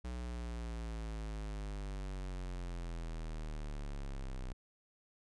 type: linear sweep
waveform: square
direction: down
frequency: 61.74 to 31.3 Hz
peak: -40 dBFS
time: 0.04-4.53 s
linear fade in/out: 10 ms
effects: resampled to 22050 Hz